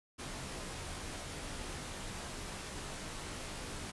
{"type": "noise with comb filter", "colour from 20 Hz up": "pink", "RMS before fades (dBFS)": -43, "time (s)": [0.18, 3.92], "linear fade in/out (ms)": 20, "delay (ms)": 18, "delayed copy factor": -0.6, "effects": ["resampled to 24000 Hz"]}